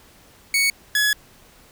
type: tone pair in turn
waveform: sawtooth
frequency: 2225 / 1692.1 Hz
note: C#7 / G#6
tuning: +6 / +32 cents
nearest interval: perfect fourth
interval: 474 cents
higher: first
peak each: -13 dBFS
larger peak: neither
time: 0.54-0.7 / 0.95-1.13 s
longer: second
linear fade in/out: 2 ms
effects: pink hiss -51 dBFS RMS until 1.71 s